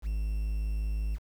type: tone with quantisation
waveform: triangle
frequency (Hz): 52.8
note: G#1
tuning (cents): +29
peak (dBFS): -26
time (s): 0.02-1.19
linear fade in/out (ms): 50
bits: 9
effects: none

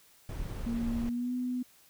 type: noise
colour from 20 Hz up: brown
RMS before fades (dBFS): -37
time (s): 0.29-1.09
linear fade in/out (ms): 0
type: tone with pitch glide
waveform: sine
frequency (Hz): 233.1 to 249.8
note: A#3 to B3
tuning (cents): 0 to +20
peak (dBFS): -30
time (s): 0.66-1.63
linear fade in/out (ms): 10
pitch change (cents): +120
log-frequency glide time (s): 1-1.33
effects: white hiss -61 dBFS RMS until 1.89 s

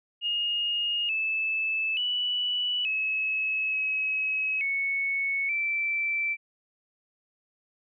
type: tone with pitch steps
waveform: sine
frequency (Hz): 2852 / 2620 / 2957 / 2580 / 2560 / 2211 / 2333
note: F7 / E7 / F#7 / E7 / D#7 / C#7 / D7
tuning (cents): +36 / -11 / -2 / -38 / +49 / -5 / -12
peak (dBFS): -25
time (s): 0.21-6.37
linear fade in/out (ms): 50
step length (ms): 880
effects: none

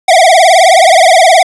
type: tone with vibrato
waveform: square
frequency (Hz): 701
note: F5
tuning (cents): +6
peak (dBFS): -3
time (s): 0.08-1.43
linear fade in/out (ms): 5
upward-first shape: triangle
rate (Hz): 19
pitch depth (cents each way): 200
effects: resampled to 24000 Hz + 7-bit

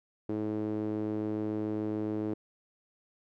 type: tone with band-pass filter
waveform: sawtooth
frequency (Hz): 107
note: A2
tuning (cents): -48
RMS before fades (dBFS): -33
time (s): 0.29-2.34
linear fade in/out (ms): 5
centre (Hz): 350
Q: 2.9
effects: none

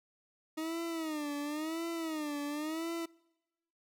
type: tone with vibrato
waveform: 40% pulse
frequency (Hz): 311.1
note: D#4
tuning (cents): 0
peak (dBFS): -34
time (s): 0.57-3.06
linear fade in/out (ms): 10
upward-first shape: sine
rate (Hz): 0.95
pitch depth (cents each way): 130
effects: noise-tail reverb RT60 1.0 s tail -25 dB re dry

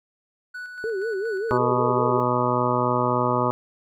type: tone with tremolo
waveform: triangle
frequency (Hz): 1480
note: F#6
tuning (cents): 0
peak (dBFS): -30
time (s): 0.54-1.58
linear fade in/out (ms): 10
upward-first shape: square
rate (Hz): 4.2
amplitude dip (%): 40
type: tone with vibrato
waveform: sine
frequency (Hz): 417.3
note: G#4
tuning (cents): +8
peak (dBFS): -24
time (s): 0.84-2.2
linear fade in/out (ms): 0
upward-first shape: sine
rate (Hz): 5.2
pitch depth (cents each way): 180
type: harmonic tone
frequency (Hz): 123.47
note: B2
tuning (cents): 0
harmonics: 1 / 2 / 3 / 4 / 5 / 7 / 8 / 9 / 10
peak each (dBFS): -28 / -28 / -28 / -28 / -28 / -28 / -28 / -28 / -28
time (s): 1.51-3.51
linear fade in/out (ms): 0
effects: none

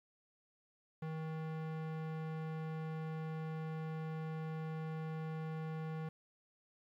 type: tone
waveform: square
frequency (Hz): 158.6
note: D#3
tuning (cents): +33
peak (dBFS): -40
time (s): 1.02-6.09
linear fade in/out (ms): 5
effects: low-pass 2000 Hz 12 dB/octave + 12-bit

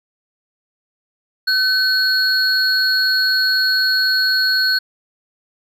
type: tone pair together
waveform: triangle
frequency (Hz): 1522 / 4326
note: F#6 / C#8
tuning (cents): +48 / -43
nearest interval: octave + tritone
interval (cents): 1809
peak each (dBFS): -15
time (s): 1.47-4.79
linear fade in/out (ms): 10
effects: none

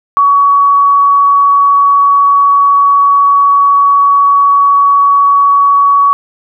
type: tone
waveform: sine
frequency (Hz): 1127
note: C#6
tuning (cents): +28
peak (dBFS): -4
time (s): 0.17-6.13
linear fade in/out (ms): 0
effects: none

